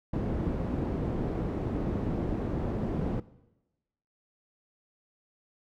white low-pass noise, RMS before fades -31 dBFS, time 0.13-3.2 s, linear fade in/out 5 ms, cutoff 290 Hz, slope 12 dB/octave, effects noise-tail reverb RT60 1.0 s tail -19 dB re dry

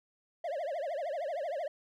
triangle tone with vibrato, 618 Hz, D#5, 12 cents flat, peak -31 dBFS, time 0.44-1.68 s, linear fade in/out 5 ms, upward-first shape triangle, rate 13 Hz, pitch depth 280 cents each way, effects none

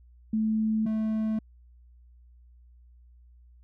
sine / triangle tone pair in turn, 218.4 / 218.4 Hz, A3 / A3, -13 / -13 cents, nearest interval unison, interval 0 cents, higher neither, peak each -23 dBFS, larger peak neither, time 0.33-0.86 / 0.86-1.39 s, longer neither, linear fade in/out 5 ms, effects added 60 Hz sine -52 dBFS peak until 3.63 s

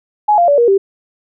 sine tone with pitch steps, 840 / 694.2 / 573.7 / 474.2 / 391.9 Hz, G#5 / F5 / D5 / A#4 / G4, +19 / -11 / -41 / +30 / 0 cents, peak -7 dBFS, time 0.28-0.78 s, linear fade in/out 10 ms, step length 100 ms, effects none

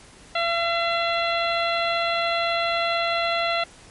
harmonic tone, 678 Hz, E5, 49 cents sharp, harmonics 1 / 2 / 3 / 4 / 5 / 6, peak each -24 / -27 / -29 / -30 / -31 / -32 dBFS, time 0.35-3.64 s, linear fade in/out 5 ms, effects pink hiss -48 dBFS RMS until 3.9 s + MP3 48 kbps

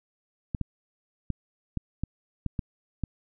clicks, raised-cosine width 5 ms, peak -16 dBFS, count 8, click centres 0.548 / 0.613 / 1.303 / 1.773 / 2.036 / 2.463 / 2.592 / 3.037 s, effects none

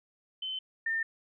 sine tone pair in turn, 3062 / 1808.6 Hz, G7 / A6, -41 / +47 cents, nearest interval major sixth, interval 912 cents, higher first, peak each -33 / -28 dBFS, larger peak second, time 0.42-0.59 / 0.86-1.03 s, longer neither, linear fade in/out 5 ms, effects none

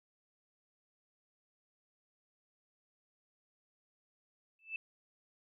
sine tone with exponential growth, 2637 Hz, E7, in tune, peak -33 dBFS, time 4.59-4.76 s, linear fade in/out 2 ms, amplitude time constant 36 ms, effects none

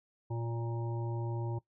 harmonic tone with a mistuned harmonic, 116.7 Hz, A#2, 2 cents sharp, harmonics 1 / 3 / 5 / 7 / 8, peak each -34 / -41 / -48 / -49 / -47 dBFS, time 0.3-1.59 s, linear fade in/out 10 ms, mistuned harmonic 5, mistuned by -20 cents, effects noise-tail reverb RT60 0.1 s tail -18 dB re dry

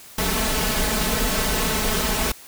pink noise with comb filter, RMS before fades -22 dBFS, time 0.18-2.32 s, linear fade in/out 5 ms, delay 4.6 ms, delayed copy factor +0.9, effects white hiss -44 dBFS RMS until 2.47 s

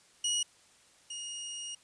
20% pulse tone pair in turn, 2905 / 2863 Hz, F#7 / F7, -32 / +42 cents, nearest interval unison, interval 26 cents, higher first, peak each -23 / -33 dBFS, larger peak first, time 0.24-0.43 / 1.1-1.75 s, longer second, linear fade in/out 5 ms, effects white hiss -62 dBFS RMS until 1.83 s + resampled to 22050 Hz

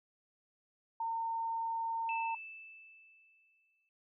sine tone, 911 Hz, A#5, 40 cents flat, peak -33 dBFS, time 1-2.35 s, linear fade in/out 5 ms
sine tone with exponential decay, 2637 Hz, E7, in tune, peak -37 dBFS, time 2.09-3.89 s, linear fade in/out 1 ms, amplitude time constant 390 ms
effects noise-tail reverb RT60 0.1 s tail -25 dB re dry

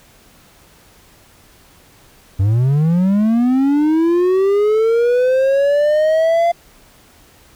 triangle linear sweep, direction up, 92.5 to 690 Hz, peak -9 dBFS, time 2.39-6.52 s, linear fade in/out 10 ms, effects pink hiss -48 dBFS RMS until 7.55 s

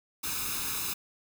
white noise with comb filter, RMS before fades -33 dBFS, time 0.23-0.94 s, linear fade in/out 10 ms, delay 0.78 ms, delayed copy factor +0.75, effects none

